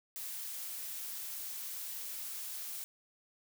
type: noise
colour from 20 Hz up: blue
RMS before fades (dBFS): -42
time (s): 0.16-2.84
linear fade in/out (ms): 0
effects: none